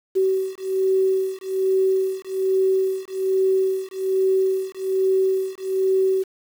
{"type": "beating tone pair", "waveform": "sine", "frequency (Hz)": [380, 381.2], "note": ["F#4", "G4"], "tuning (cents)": [46, -48], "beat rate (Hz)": 1.2, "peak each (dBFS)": -21, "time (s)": [0.15, 6.24], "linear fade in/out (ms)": 20, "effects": ["7-bit"]}